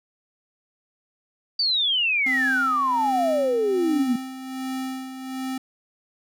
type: exponential sweep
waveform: sine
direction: down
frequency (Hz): 4680 to 233.1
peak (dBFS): -19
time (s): 1.59-4.16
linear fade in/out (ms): 5
type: tone with tremolo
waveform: square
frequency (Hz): 261.6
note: C4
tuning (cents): 0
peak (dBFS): -27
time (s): 2.26-5.58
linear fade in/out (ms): 5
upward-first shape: sine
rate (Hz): 1.3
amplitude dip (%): 60
effects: none